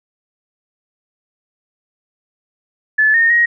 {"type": "tone with pitch steps", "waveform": "sine", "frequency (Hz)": [1732, 1837, 1884], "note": ["A6", "A#6", "A#6"], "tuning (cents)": [-28, -26, 18], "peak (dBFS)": -9, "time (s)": [2.98, 3.46], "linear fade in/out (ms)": 10, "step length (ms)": 160, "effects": []}